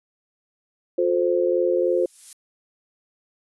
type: chord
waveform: sine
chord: F major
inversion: none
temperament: equal with one note detuned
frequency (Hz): 356.8 / 440 / 523.3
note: F4 / A4 / C5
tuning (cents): +37 / 0 / 0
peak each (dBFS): -21 / -26 / -21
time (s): 0.98-2.06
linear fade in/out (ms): 5
type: noise with exponential growth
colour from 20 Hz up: violet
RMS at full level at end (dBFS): -34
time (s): 1.68-2.33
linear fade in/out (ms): 2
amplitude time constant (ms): 140
effects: resampled to 24000 Hz